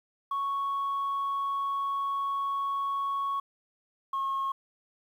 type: tone pair in turn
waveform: sine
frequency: 1108.7 / 1085.3 Hz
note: C#6 / C#6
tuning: 0 / -37 cents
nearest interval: unison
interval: 37 cents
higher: first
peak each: -26 dBFS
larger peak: neither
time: 0.31-3.4 / 4.13-4.52 s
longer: first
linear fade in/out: 5 ms
effects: tanh soft clip ceiling -25 dBFS + 10-bit